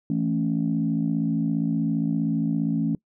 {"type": "chord", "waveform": "sine", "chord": "A major", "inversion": "second", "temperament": "equal", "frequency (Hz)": [164.81, 220, 277.2], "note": ["E3", "A3", "C#4"], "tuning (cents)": [0, 0, 0], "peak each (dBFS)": -25, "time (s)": [0.1, 2.95], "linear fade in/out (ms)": 2, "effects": ["noise-tail reverb RT60 0.1 s tail -24 dB re dry", "tanh soft clip ceiling -13 dBFS"]}